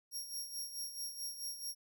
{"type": "tone with tremolo", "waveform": "20% pulse", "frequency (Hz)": 5588, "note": "F8", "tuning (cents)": 0, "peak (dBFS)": -33, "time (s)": [0.11, 1.75], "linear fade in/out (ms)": 50, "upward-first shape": "sine", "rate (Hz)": 4.6, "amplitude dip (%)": 65, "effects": []}